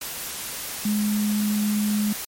sine tone in noise, 209.4 Hz, G#3, 15 cents sharp, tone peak -20 dBFS, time 0.85-2.13 s, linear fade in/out 5 ms, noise white, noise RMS -32 dBFS, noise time 0.01-2.25 s, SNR +9 dB, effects MP3 64 kbps

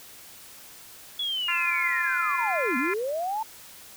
sine linear two-way sweep, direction down then up, 3419 to 235 to 906 Hz, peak -26 dBFS, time 1.19-3.43 s, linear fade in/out 5 ms, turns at 2.77 s
harmonic tone, 345.3 Hz, F4, 20 cents flat, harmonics 3 / 4 / 5 / 6 / 7, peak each -32 / -32 / -32 / -32 / -32 dBFS, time 1.48-2.94 s, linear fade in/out 5 ms
effects white hiss -47 dBFS RMS until 3.96 s

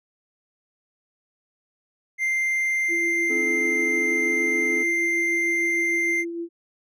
triangle tone, 2093 Hz, C7, in tune, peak -19 dBFS, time 2.18-6.25 s, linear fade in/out 50 ms
sine tone with tremolo, 338.8 Hz, E4, 48 cents sharp, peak -26 dBFS, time 2.88-6.49 s, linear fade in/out 50 ms, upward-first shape triangle, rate 6.6 Hz, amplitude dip 40%
triangle chord, A diminished, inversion first, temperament equal with one note detuned, 261.6 / 311.1 / 431.7 Hz, C4 / Eb4 / A4, 0 / 0 / -33 cents, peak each -30 / -34 / -29 dBFS, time 3.29-4.84 s, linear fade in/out 20 ms
effects none

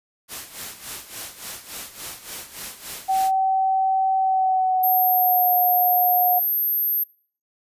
white noise with tremolo, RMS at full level -32 dBFS, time 0.28-3.32 s, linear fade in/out 50 ms, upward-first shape sine, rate 3.5 Hz, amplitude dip 75%
sine tone with pitch glide, 765 to 722.5 Hz, G5 to F#5, -42 to -41 cents, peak -17 dBFS, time 3.08-6.4 s, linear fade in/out 20 ms, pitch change -99 cents, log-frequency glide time 4.18-5.55 s
sine tone, 12860 Hz, G9, 43 cents sharp, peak -19 dBFS, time 4.83-7.04 s, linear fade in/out 10 ms
effects noise-tail reverb RT60 0.5 s tail -26 dB re dry + resampled to 32000 Hz

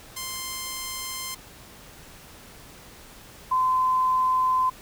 5% pulse / sine tone pair in turn, 1046.5 / 1026.7 Hz, C6 / C6, 0 / -33 cents, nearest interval unison, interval 33 cents, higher first, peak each -19 dBFS, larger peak neither, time 0.16-1.35 / 3.51-4.7 s, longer neither, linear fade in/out 10 ms, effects pink hiss -47 dBFS RMS until 4.81 s

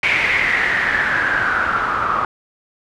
white noise with low-pass filter sweep, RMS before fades -18 dBFS, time 0.03-2.25 s, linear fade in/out 2 ms, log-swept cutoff 2300 to 1200 Hz, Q 7.3, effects none

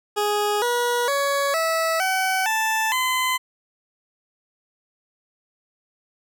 20% pulse tone with pitch steps, 415.3 / 482.6 / 560.8 / 651.7 / 757.3 / 880 / 1022.6 Hz, G#4 / B4 / C#5 / E5 / F#5 / A5 / C6, 0 / -40 / +20 / -20 / +40 / 0 / -40 cents, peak -15 dBFS, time 0.16-3.38 s, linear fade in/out 20 ms, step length 460 ms, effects none

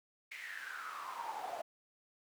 brown noise with high-pass filter sweep, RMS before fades -44 dBFS, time 0.31-1.62 s, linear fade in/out 10 ms, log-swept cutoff 2200 to 650 Hz, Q 8.7, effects none

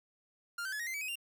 45% pulse tone with pitch steps, 1400 / 1544.5 / 1703.8 / 1879.6 / 2074 / 2287 / 2524 / 2784 Hz, F6 / G6 / G#6 / A#6 / C7 / D7 / D#7 / F7, +4 / -26 / +44 / +14 / -16 / -47 / +24 / -6 cents, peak -36 dBFS, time 0.58-1.156 s, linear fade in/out 5 ms, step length 72 ms, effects none

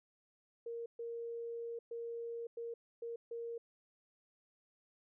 sine tone bursts at uneven times, 466.2 Hz, A#4, in tune, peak -40 dBFS, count 6, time 0.66-0.86 / 0.99-1.79 / 1.91-2.47 / 2.57-2.74 / 3.02-3.16 / 3.31-3.58 s, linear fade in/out 5 ms, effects none

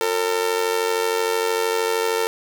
sawtooth tone with amplitude modulation, 451.7 Hz, A4, 45 cents sharp, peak -12 dBFS, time 0.01-2.27 s, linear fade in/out 0 ms, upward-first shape sine, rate 93.1 Hz, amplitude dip 75%, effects none

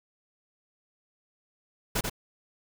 pink noise with echo, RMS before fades -27 dBFS, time 1.95-2.01 s, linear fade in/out 10 ms, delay 88 ms, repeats 1, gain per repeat -4 dB, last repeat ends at 2.098 s, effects none

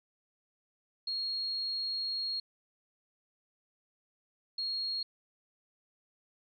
sine tone bursts at uneven times, 4282 Hz, C8, 39 cents sharp, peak -32 dBFS, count 2, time 1.07-2.4 / 4.58-5.03 s, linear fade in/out 5 ms, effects none

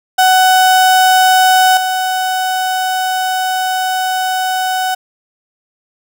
35% pulse tone with level steps, 747 Hz, F#5, 16 cents sharp, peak -5 / -12 dBFS, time 0.18-4.95 s, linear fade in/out 10 ms, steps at 1.77 s, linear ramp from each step 2 ms, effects none

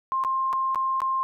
sine tone with dropouts, 1058 Hz, C6, 19 cents sharp, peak -22 dBFS, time 0.12-1.23 s, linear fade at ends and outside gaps 0 ms, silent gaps 0.238-0.248 / 0.529-0.533 / 0.747-0.757 / 1.004-1.018 s, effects none

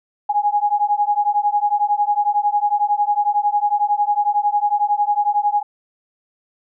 sine beating tone pair, 822 / 833 Hz, G#5 / G#5, -18 / +5 cents, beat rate 11 Hz, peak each -18 dBFS, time 0.29-5.63 s, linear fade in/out 10 ms, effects none

